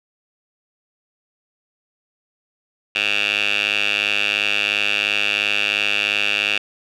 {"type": "tone with band-pass filter", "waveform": "10% pulse", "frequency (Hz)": 102.9, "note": "G#2", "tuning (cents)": -16, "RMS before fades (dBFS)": -20, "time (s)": [2.95, 6.58], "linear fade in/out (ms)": 5, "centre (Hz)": 2800, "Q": 6.6, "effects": []}